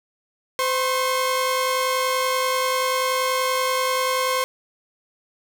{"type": "tone pair together", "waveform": "sawtooth", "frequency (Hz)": [513.3, 1077], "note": ["C5", "C6"], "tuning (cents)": [-33, 50], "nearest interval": "octave + minor second", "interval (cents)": 1283, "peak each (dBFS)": -19, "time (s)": [0.59, 4.44], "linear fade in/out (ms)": 0, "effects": []}